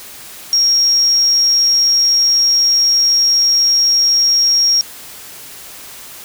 sine tone, 5588 Hz, F8, in tune, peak -9 dBFS, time 0.53-4.81 s, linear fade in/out 0 ms, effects white hiss -34 dBFS RMS until 6.24 s

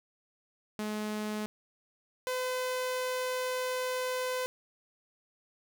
sawtooth tone pair in turn, 212.5 / 508 Hz, G#3 / B4, +40 / +49 cents, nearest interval octave + minor third, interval 1509 cents, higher second, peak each -29 / -27 dBFS, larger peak second, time 0.79-1.46 / 2.27-4.46 s, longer second, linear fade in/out 0 ms, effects none

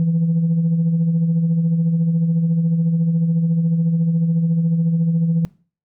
sine tone with tremolo, 165.8 Hz, E3, 10 cents sharp, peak -11 dBFS, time 0-5.45 s, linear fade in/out 0 ms, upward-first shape sine, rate 14 Hz, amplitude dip 50%, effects noise-tail reverb RT60 0.4 s tail -23 dB re dry + tanh soft clip ceiling -11 dBFS

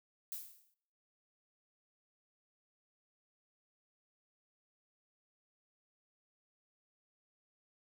violet noise with exponential decay, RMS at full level -40 dBFS, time 0.32-0.74 s, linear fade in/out 0 ms, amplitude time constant 91 ms, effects noise-tail reverb RT60 0.8 s tail -25 dB re dry

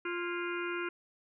harmonic tone with a mistuned harmonic, 349.2 Hz, F4, in tune, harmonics 1 / 3 / 4 / 5 / 6 / 7 / 8, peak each -36 / -43 / -39 / -46 / -45 / -44 / -48 dBFS, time 0.05-0.89 s, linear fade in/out 5 ms, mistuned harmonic 5, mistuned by -110 cents, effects none

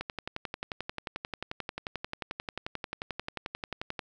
click train, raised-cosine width 0.3 ms, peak -18 dBFS, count 46, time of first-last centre 0.01-3.992 s, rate 11.3 Hz, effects none

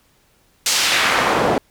pink noise with band-pass filter sweep, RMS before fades -17 dBFS, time 0.66-1.58 s, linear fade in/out 2 ms, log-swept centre 6300 to 410 Hz, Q 0.92, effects pink hiss -58 dBFS RMS until 1.7 s

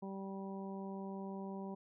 harmonic tone, 194.3 Hz, G3, 15 cents flat, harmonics 1 / 2 / 3 / 4 / 5, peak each -43 / -48 / -53 / -53 / -53 dBFS, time 0.02-1.75 s, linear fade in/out 10 ms, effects none

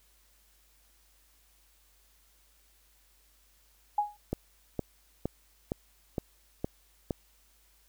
sine tone with exponential decay, 830.6 Hz, G#5, in tune, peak -21 dBFS, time 3.98-4.17 s, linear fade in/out 5 ms, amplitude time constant 41 ms
click train, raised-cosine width 2 ms, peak -17 dBFS, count 7, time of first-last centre 4.33-7.108 s, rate 2.16 Hz
effects added 50 Hz sine -66 dBFS peak until 7.88 s + white hiss -66 dBFS RMS until 7.88 s

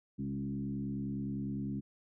sine tone with frequency modulation, 204.2 Hz, G#3, 29 cents flat, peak -34 dBFS, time 0.18-1.81 s, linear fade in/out 20 ms, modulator 69.8 Hz, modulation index 1.2, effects none

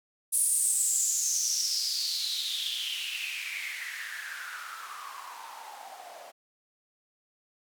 blue noise with band-pass filter sweep, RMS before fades -32 dBFS, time 0.32-6.32 s, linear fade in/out 20 ms, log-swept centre 10000 to 630 Hz, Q 7.3, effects none

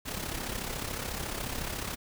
pink noise with amplitude modulation, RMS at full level -33 dBFS, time 0.05-1.96 s, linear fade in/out 20 ms, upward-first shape sine, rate 34 Hz, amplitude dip 60%, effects none

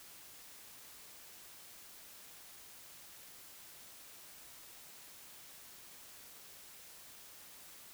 silence, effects white hiss -55 dBFS RMS until 7.93 s

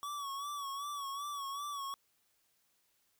square tone with vibrato, 1131 Hz, C#6, 34 cents sharp, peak -39 dBFS, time 0.03-1.94 s, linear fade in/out 0 ms, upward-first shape sine, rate 2.6 Hz, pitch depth 61 cents each way, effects white hiss -75 dBFS RMS until 3.19 s

